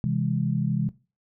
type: chord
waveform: sine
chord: C augmented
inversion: none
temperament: just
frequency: 130.81 / 163.52 / 204.4 Hz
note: C3 / E3 / G#3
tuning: 0 / -14 / -27 cents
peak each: -26 / -27 / -28 dBFS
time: 0.04-0.89 s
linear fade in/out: 0 ms
effects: noise-tail reverb RT60 0.3 s tail -17 dB re dry